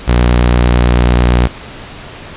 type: tone with vibrato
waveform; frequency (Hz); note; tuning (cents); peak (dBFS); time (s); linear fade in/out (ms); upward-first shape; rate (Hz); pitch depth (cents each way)
sawtooth; 60.3; B1; -41; -3; 0.07-1.48; 20; square; 9; 13
effects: pink hiss -30 dBFS RMS until 2.36 s + resampled to 8000 Hz